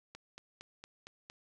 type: click train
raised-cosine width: 0.2 ms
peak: -30 dBFS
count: 6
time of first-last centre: 0.15-1.299 s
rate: 4.35 Hz
effects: none